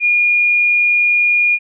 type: tone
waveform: sine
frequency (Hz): 2430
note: D#7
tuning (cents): -42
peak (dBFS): -10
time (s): 0-1.59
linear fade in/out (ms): 50
effects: none

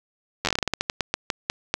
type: slowing click train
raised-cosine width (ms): 0.2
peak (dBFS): -5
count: 18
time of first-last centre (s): 0.45-1.74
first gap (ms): 10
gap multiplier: 1.22
effects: none

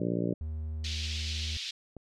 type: harmonic tone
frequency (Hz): 58.4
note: A#1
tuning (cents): +4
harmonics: 2 / 3 / 4 / 5 / 6 / 7 / 8 / 9 / 10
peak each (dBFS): -36 / -32 / -38 / -34 / -36 / -38 / -41 / -42 / -41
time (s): 0-0.34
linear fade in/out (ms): 5
type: tone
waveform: triangle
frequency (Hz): 78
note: D#2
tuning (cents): +5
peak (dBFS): -31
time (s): 0.41-1.57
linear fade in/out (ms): 0
type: band-pass noise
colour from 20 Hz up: pink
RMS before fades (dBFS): -38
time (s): 0.84-1.71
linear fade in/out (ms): 5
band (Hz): 2900 to 5000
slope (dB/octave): 24
type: click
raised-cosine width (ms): 2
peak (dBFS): -30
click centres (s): 1.967
effects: none

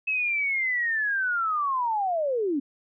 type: linear sweep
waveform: sine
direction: down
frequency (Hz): 2599 to 261.6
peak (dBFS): -23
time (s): 0.07-2.6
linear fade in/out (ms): 10
effects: none

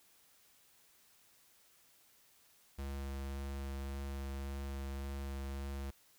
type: tone with vibrato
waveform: square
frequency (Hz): 68.7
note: C#2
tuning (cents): -15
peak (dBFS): -40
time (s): 2.78-5.91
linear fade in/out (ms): 10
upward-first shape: sine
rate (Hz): 1.8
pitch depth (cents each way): 10
effects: white hiss -67 dBFS RMS until 6.18 s

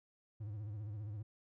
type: tone with vibrato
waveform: triangle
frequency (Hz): 105.2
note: G#2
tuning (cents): +23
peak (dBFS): -39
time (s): 0.4-1.23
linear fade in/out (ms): 10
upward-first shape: sine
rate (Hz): 15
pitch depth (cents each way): 97
effects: none

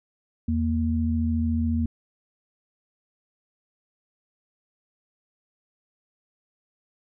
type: tone pair together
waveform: sine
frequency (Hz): 82.41 / 233.1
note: E2 / A#3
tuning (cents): 0 / 0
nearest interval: octave + tritone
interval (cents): 1800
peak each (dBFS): -24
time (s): 0.48-1.86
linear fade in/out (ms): 5
effects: none

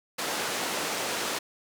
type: band-pass noise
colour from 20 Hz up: pink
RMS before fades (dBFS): -31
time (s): 0.18-1.39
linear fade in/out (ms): 10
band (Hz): 360 to 10000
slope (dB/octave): 12
effects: none

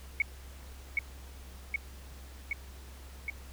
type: tone with echo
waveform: sine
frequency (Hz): 2217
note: C#7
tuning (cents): 0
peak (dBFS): -23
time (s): 0.2-0.22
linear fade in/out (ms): 2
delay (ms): 770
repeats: 4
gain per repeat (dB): -2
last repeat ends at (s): 3.3
effects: added 66 Hz sine -46 dBFS peak until 3.52 s + pink hiss -54 dBFS RMS until 3.52 s

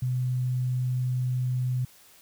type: tone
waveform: sine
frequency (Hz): 126.4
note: B2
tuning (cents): +41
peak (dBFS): -24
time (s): 0.02-1.85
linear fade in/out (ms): 5
effects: white hiss -55 dBFS RMS until 2.21 s

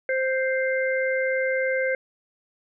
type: harmonic tone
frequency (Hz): 523.3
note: C5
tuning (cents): 0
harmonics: 1 / 3 / 4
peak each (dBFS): -23 / -28 / -29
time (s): 0.09-1.95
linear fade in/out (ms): 2
effects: none

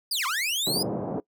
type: linear two-way sweep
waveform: sawtooth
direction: down then up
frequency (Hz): 5070 to 987.8 to 5070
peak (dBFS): -22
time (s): 0.11-0.83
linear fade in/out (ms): 5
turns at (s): 0.26
type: band-pass noise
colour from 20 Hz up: pink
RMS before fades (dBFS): -30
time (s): 0.67-1.2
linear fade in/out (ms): 0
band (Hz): 140 to 740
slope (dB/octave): 24
effects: noise-tail reverb RT60 0.1 s tail -21 dB re dry

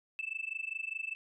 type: tone with amplitude modulation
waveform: sine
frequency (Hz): 2637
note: E7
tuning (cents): 0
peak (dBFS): -31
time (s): 0.19-1.15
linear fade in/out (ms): 0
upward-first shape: sine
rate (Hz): 24.9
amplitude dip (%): 95
effects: tanh soft clip ceiling -28 dBFS

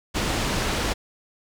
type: low-pass noise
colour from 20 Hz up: pink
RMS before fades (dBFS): -25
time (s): 0.14-0.94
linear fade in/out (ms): 20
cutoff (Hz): 6900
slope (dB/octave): 12
effects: none

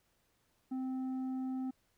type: tone with tanh clipping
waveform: sine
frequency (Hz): 260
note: C4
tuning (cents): -11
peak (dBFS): -36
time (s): 0.71-1.71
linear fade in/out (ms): 10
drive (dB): 6
effects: pink hiss -75 dBFS RMS until 1.97 s

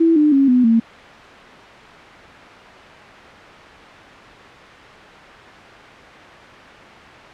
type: tone with pitch steps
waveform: sine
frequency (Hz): 329.6 / 300.5 / 274 / 249.8 / 227.7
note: E4 / D4 / C#4 / B3 / A#3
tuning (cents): 0 / +40 / -20 / +20 / -40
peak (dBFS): -10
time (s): 0-0.8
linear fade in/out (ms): 10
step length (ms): 160
effects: white hiss -38 dBFS RMS until 7.33 s + low-pass 2000 Hz 12 dB/octave

